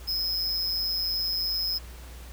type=tone with amplitude modulation; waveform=square; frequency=5120 Hz; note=D#8; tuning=49 cents sharp; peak=-23 dBFS; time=0.07-1.79 s; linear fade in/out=20 ms; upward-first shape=sine; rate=177 Hz; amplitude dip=75%; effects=added 60 Hz sine -41 dBFS peak until 2.32 s + pink hiss -49 dBFS RMS until 2.32 s